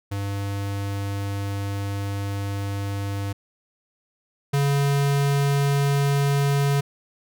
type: tone pair in turn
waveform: square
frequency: 99.8 / 140.91 Hz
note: G2 / C#3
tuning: +32 / +29 cents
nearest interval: tritone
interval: 597 cents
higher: second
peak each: -26 / -19 dBFS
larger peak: second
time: 0.11-3.33 / 4.53-6.81 s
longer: first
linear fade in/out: 10 ms
effects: none